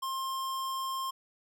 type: tone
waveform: square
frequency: 1061 Hz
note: C6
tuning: 24 cents sharp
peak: -33 dBFS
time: 0.02-1.11 s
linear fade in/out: 10 ms
effects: none